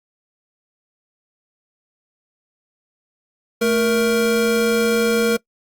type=tone pair together; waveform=square; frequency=220.9 / 468.1 Hz; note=A3 / A#4; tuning=+7 / +7 cents; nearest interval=octave + minor second; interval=1300 cents; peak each=-21 / -17 dBFS; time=3.61-5.37 s; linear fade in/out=10 ms; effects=noise-tail reverb RT60 0.1 s tail -23 dB re dry + Opus 48 kbps